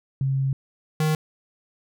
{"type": "tone pair in turn", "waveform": ["sine", "square"], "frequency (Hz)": [135, 155.32], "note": ["C#3", "D#3"], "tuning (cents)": [-45, -3], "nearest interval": "major second", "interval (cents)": 242, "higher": "second", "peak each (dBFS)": -20, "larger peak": "neither", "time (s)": [[0.21, 0.53], [1, 1.15]], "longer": "first", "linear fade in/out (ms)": 2, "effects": []}